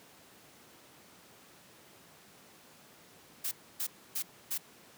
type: noise bursts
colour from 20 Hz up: blue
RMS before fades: -34 dBFS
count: 4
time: 3.44-4.58 s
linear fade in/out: 10 ms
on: 75 ms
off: 280 ms
effects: pink hiss -57 dBFS RMS until 4.97 s + high-pass 150 Hz 12 dB/octave